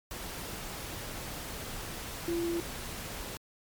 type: tone in noise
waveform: sine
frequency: 340 Hz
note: F4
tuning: 46 cents flat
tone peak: -29 dBFS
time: 2.28-2.6 s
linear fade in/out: 0 ms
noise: pink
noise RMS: -40 dBFS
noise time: 0.11-3.37 s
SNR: +8 dB
effects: MP3 96 kbps